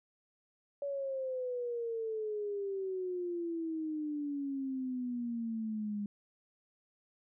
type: exponential sweep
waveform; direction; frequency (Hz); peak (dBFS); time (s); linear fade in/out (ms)
sine; down; 569 to 203.2; -34; 0.82-6.06; 2
effects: none